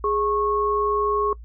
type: tone pair together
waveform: sine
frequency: 415.3 / 1096.6 Hz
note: G#4 / C#6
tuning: 0 / -19 cents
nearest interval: octave + perfect fourth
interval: 1681 cents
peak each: -22 dBFS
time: 0.04-1.33 s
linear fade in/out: 2 ms
effects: noise-tail reverb RT60 0.1 s tail -22 dB re dry + added 57 Hz sine -37 dBFS peak until 1.44 s